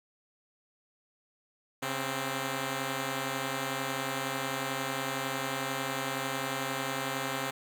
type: tone pair together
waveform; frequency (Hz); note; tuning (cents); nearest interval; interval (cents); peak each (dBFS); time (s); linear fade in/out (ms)
5% pulse; 136.32 / 261.6; C#3 / C4; -29 / 0; major seventh; 1129; -23; 1.82-7.51; 10
effects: none

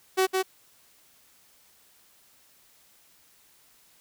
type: tone with echo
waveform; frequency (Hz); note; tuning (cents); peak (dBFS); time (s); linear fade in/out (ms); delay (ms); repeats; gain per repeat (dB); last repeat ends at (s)
sawtooth; 377.2; F#4; +33; -16; 0.17-0.27; 20; 160; 1; -3; 0.43
effects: white hiss -60 dBFS RMS until 4 s

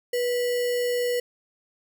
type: tone with sample-and-hold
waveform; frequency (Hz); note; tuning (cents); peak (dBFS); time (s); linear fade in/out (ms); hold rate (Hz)
sine; 487.8; B4; -21; -22; 0.13-1.2; 5; 2450
effects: none

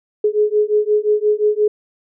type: beating tone pair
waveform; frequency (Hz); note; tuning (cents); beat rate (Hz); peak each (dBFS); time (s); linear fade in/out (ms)
sine; 418.9 / 424.6; G#4 / G#4; +15 / +38; 5.7; -16; 0.24-1.68; 5
effects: none

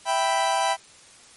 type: chord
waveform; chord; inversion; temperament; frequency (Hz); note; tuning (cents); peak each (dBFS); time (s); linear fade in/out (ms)
40% pulse; E minor; none; equal; 659.3 / 784 / 987.8; E5 / G5 / B5; 0 / 0 / 0; -26 / -23 / -24; 0.05-0.77; 50
effects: white hiss -50 dBFS RMS until 1.36 s + MP3 48 kbps

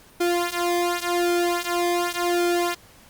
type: tone with flanger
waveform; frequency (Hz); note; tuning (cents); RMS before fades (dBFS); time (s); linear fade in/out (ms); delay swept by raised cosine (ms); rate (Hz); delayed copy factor
sawtooth; 349.2; F4; 0; -23; 0.2-2.75; 10; 1.8 to 3.6; 0.89; -0.9
effects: pink hiss -51 dBFS RMS until 3.09 s + Opus 48 kbps

